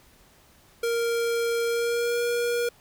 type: tone with pitch glide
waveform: square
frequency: 466.2 to 476.5 Hz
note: A#4 to A#4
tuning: 0 to +38 cents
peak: -24 dBFS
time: 0.83-2.69 s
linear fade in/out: 5 ms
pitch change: +38 cents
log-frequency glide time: 1.66-2.22 s
effects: pink hiss -57 dBFS RMS until 2.8 s